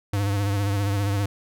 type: tone with vibrato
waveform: square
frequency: 100.4 Hz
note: G2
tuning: 42 cents sharp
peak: -22 dBFS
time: 0.13-1.26 s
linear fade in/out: 5 ms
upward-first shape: sine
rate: 15 Hz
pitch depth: 46 cents each way
effects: none